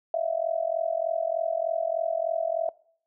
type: tone with amplitude modulation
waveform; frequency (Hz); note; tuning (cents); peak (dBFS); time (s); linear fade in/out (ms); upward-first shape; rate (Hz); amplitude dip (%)
sine; 659.3; E5; 0; -20; 0.14-2.69; 2; sine; 43.3; 85
effects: noise-tail reverb RT60 0.6 s tail -24 dB re dry